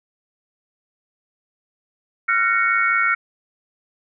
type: chord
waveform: sine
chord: Gb major seventh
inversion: third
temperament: equal with one note detuned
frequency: 1375.3 / 1480 / 1864.7 / 2217 Hz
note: F6 / Gb6 / Bb6 / Db7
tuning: -27 / 0 / 0 / 0 cents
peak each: -19 / -24 / -24 / -20 dBFS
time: 2.28-3.15 s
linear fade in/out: 10 ms
effects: none